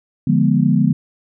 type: chord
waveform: sine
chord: D diminished seventh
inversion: none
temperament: equal with one note detuned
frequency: 146.83 / 174.61 / 207.7 / 243.8 Hz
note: D3 / F3 / Ab3 / Cb4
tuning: 0 / 0 / 0 / -22 cents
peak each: -17 dBFS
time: 0.27-0.93 s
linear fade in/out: 5 ms
effects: none